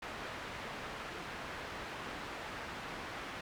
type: low-pass noise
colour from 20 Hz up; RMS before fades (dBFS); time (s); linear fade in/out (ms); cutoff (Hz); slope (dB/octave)
white; -44; 0.02-3.41; 5; 1900; 12
effects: none